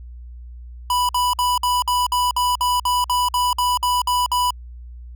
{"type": "tone bursts", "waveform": "square", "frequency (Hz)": 987.8, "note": "B5", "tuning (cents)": 0, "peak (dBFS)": -17, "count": 15, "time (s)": [0.9, 4.506], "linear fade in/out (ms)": 2, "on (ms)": 190, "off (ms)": 54, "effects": ["added 60 Hz sine -34 dBFS peak until 5.15 s"]}